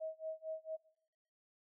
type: tone with tremolo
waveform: sine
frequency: 636 Hz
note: D#5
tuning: 38 cents sharp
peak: -38 dBFS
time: 0-0.77 s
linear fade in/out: 20 ms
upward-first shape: sine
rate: 4.4 Hz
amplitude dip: 100%
effects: noise-tail reverb RT60 0.8 s tail -21 dB re dry